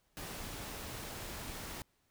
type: noise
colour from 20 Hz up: pink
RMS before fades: -44 dBFS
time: 0.17-1.82 s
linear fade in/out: 0 ms
effects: pink hiss -75 dBFS RMS until 2.1 s